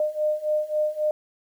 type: beating tone pair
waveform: sine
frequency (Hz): 606 / 609.7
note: D#5 / D#5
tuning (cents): -46 / -35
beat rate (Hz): 3.7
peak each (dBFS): -26 / -24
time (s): 0-1.11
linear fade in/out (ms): 2
effects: 9-bit